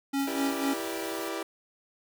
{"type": "tone with tremolo", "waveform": "square", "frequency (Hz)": 276, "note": "C#4", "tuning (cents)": -7, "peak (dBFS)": -26, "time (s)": [0.13, 0.74], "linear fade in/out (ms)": 10, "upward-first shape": "sine", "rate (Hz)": 4, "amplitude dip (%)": 70}
{"type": "noise", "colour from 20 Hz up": "white", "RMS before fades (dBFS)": -44, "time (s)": [0.19, 1.29], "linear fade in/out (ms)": 5}
{"type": "chord", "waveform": "sawtooth", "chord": "E half-diminished seventh", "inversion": "none", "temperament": "equal with one note detuned", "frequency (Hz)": [329.6, 392, 478.2, 587.3], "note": ["E4", "G4", "Bb4", "D5"], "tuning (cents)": [0, 0, 44, 0], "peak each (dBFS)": [-32, -33, -36, -36], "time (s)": [0.27, 1.43], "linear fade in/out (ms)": 5}
{"effects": []}